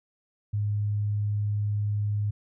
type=tone with vibrato; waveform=sine; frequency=103.83 Hz; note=G#2; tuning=in tune; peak=-24 dBFS; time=0.53-2.31 s; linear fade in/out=10 ms; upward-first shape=triangle; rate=20 Hz; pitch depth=10 cents each way; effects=none